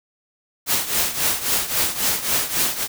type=noise with tremolo; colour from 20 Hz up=white; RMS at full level=-18 dBFS; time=0.66-2.88 s; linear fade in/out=50 ms; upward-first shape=triangle; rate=3.7 Hz; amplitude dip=80%; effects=none